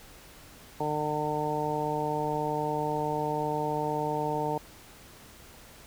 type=harmonic tone; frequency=150.7 Hz; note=D3; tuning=45 cents sharp; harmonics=1 / 2 / 3 / 4 / 5 / 6; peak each=-36 / -36 / -33 / -36 / -35 / -32 dBFS; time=0.8-4.58 s; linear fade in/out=5 ms; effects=pink hiss -51 dBFS RMS until 5.86 s